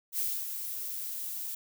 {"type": "noise with ADSR envelope", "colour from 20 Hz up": "violet", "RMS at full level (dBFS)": -30, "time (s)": [0.12, 1.55], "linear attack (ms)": 68, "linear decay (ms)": 250, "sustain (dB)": -7, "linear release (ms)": 6, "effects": []}